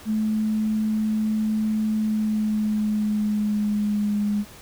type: tone with pitch glide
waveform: sine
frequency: 216.3 to 206.8 Hz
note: A3 to G#3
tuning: -29 to -7 cents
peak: -20 dBFS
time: 0.05-4.45 s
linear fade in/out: 50 ms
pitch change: -78 cents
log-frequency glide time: 1.96-4.23 s
effects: pink hiss -45 dBFS RMS until 4.61 s